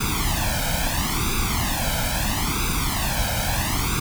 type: noise with flanger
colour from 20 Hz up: pink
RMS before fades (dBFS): -23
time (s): 0-4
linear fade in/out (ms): 10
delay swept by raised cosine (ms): 0.81 to 1.31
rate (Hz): 0.75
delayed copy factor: +0.9
effects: none